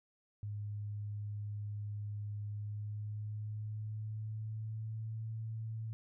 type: tone with pitch glide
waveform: sine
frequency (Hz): 103.83 to 111.28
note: G#2 to A2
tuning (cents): 0 to +20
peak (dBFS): -38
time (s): 0.43-5.93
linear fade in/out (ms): 0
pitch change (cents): +120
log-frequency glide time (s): 2.46-5.3
effects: none